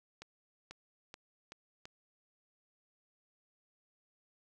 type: accelerating click train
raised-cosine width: 0.2 ms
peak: -30 dBFS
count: 5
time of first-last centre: 0.22-1.855 s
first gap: 490 ms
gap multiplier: 0.88
effects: none